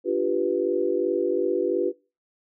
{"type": "chord", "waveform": "sine", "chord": "G dominant seventh", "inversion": "second", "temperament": "equal", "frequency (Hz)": [293.7, 349.2, 392, 493.9], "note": ["D4", "F4", "G4", "B4"], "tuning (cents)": [0, 0, 0, 0], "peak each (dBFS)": [-31, -25, -26, -26], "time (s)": [0.04, 1.93], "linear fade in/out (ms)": 50, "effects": ["noise-tail reverb RT60 0.3 s tail -21 dB re dry"]}